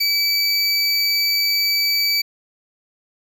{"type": "tone pair together", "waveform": "square", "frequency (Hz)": [2299, 4601], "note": ["D7", "D8"], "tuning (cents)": [-37, -36], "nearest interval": "octave", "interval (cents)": 1201, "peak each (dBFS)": [-23, -18], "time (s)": [0, 2.22], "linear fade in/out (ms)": 10, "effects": []}